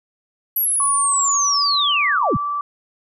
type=linear sweep; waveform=sine; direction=down; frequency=11840 to 58 Hz; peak=-16 dBFS; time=0.56-2.37 s; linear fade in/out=5 ms
type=tone with pitch glide; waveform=sine; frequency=1108.7 to 1161.8 Hz; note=C#6 to D6; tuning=0 to -19 cents; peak=-20 dBFS; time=0.8-2.61 s; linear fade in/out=2 ms; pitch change=+81 cents; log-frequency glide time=1.16-1.96 s
effects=none